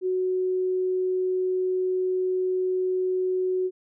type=tone; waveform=sine; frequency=370 Hz; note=F#4; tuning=in tune; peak=-22 dBFS; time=0.01-3.71 s; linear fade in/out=50 ms; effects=none